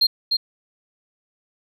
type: tone with echo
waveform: sine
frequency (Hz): 4209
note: C8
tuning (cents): +9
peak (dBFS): -11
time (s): 0.01-0.07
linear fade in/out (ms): 10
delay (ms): 300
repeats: 1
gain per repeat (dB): -5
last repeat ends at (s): 0.37
effects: tanh soft clip ceiling -12 dBFS